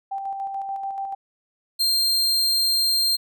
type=tone with tremolo; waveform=sine; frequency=784 Hz; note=G5; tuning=in tune; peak=-25 dBFS; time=0.11-1.15 s; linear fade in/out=10 ms; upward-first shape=square; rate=6.9 Hz; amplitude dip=35%
type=tone; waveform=40% pulse; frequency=4186 Hz; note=C8; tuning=in tune; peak=-17 dBFS; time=1.79-3.17 s; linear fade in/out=20 ms
effects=none